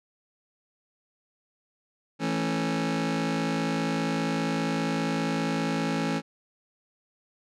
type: chord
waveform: sawtooth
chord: A major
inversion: second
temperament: just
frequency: 165 / 220 / 275 Hz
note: E3 / A3 / C#4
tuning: +2 / 0 / -14 cents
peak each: -26 dBFS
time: 2.19-6.22 s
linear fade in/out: 50 ms
effects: low-pass 6000 Hz 12 dB/octave